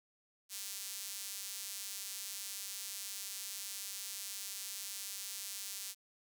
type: tone with high-pass filter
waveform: sawtooth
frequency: 198.4 Hz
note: G3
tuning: 21 cents sharp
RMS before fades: -44 dBFS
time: 0.49-5.95 s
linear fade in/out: 50 ms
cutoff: 5600 Hz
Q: 0.74
effects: none